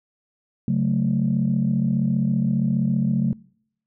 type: chord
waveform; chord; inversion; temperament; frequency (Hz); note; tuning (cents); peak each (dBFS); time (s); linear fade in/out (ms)
sine; F# minor; second; equal; 138.59 / 185 / 220; C#3 / F#3 / A3; 0 / 0 / 0; -22; 0.68-3.33; 2
effects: noise-tail reverb RT60 0.7 s tail -26 dB re dry + tanh soft clip ceiling -11 dBFS